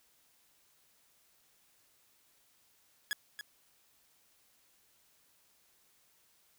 sawtooth tone with echo, 1678 Hz, G#6, 17 cents sharp, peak -28 dBFS, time 3.11-3.13 s, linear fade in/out 0 ms, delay 280 ms, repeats 1, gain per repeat -9 dB, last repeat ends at 3.41 s, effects white hiss -69 dBFS RMS until 6.58 s

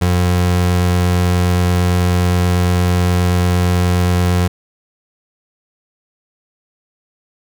30% pulse tone, 89.2 Hz, F2, 37 cents sharp, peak -9 dBFS, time 0.01-4.48 s, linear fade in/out 10 ms, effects none

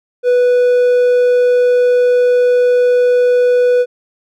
triangle tone, 493 Hz, B4, 3 cents flat, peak -6 dBFS, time 0.23-3.86 s, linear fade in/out 50 ms, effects none

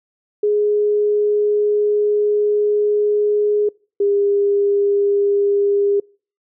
sine tone pair in turn, 416.8 / 403.8 Hz, G#4 / G#4, +6 / -49 cents, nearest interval minor second, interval 55 cents, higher first, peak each -13 dBFS, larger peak neither, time 0.43-3.69 / 4-6 s, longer first, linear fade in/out 5 ms, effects noise-tail reverb RT60 0.4 s tail -26 dB re dry

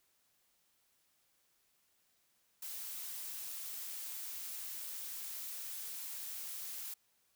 blue noise, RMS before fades -44 dBFS, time 2.62-6.94 s, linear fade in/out 5 ms, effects white hiss -75 dBFS RMS until 7.35 s

